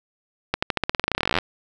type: accelerating click train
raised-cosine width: 0.3 ms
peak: -4 dBFS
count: 25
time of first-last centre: 0.54-1.386 s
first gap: 85 ms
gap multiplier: 0.91
effects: none